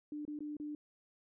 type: tone with dropouts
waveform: sine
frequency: 297.8 Hz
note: D4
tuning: 24 cents sharp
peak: -39 dBFS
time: 0.12-0.75 s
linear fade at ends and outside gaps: 2 ms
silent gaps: 0.252-0.278 / 0.39-0.405 / 0.568-0.599 s
effects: none